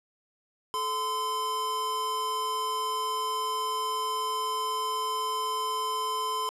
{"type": "tone pair together", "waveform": "square", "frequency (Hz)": [435.4, 1028], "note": ["A4", "C6"], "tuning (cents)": [-18, -31], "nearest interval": "octave + minor third", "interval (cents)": 1487, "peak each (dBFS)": [-38, -29], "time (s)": [0.74, 6.49], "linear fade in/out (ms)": 0, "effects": ["low-pass 12000 Hz 12 dB/octave"]}